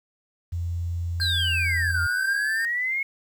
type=tone; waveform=sine; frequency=85.9 Hz; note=F2; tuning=28 cents flat; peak=-25 dBFS; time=0.52-2.07 s; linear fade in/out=10 ms
type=tone with vibrato; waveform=square; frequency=1581 Hz; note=G6; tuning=14 cents sharp; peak=-29 dBFS; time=1.2-2.65 s; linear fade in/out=0 ms; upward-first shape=square; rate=2.2 Hz; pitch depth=14 cents each way
type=exponential two-way sweep; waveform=sine; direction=down then up; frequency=4258 to 1400 to 2193 Hz; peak=-23 dBFS; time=1.21-3.03 s; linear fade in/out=5 ms; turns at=2.01 s
effects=9-bit

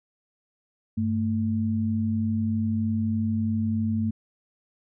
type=tone pair together; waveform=sine; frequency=98.8 / 222 Hz; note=G2 / A3; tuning=+14 / +16 cents; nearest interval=octave + major second; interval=1402 cents; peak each=-27 / -24 dBFS; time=0.97-4.11 s; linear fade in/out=10 ms; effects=none

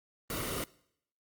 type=noise with comb filter; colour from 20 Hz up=pink; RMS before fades=-35 dBFS; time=0.3-0.64 s; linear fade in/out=2 ms; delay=1.2 ms; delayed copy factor=-0.6; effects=noise-tail reverb RT60 0.7 s tail -23 dB re dry + Opus 32 kbps

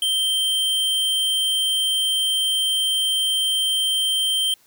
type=tone; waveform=square; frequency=3136 Hz; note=G7; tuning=in tune; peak=-19 dBFS; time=0.02-4.54 s; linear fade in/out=2 ms; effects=white hiss -57 dBFS RMS until 4.66 s

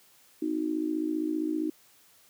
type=tone with amplitude modulation; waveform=sine; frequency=311.1 Hz; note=D#4; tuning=in tune; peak=-23 dBFS; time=0.42-1.7 s; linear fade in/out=5 ms; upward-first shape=sine; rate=55.2 Hz; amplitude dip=85%; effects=white hiss -60 dBFS RMS until 2.29 s + high-pass 80 Hz 12 dB/octave

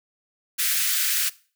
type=high-pass noise; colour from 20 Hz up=white; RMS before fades=-23 dBFS; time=0.58-1.3 s; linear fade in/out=20 ms; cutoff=1400 Hz; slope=48 dB/octave; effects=noise-tail reverb RT60 0.4 s tail -20 dB re dry

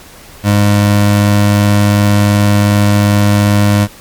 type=tone; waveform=25% pulse; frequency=102.7 Hz; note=G#2; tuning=19 cents flat; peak=-3 dBFS; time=0.43-3.88 s; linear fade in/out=50 ms; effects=pink hiss -36 dBFS RMS until 4 s + MP3 96 kbps

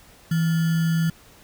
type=tone with sample-and-hold; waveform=sine; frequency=164.3 Hz; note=E3; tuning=5 cents flat; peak=-18 dBFS; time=0.31-1.1 s; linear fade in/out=5 ms; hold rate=1575 Hz; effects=pink hiss -51 dBFS RMS until 1.43 s

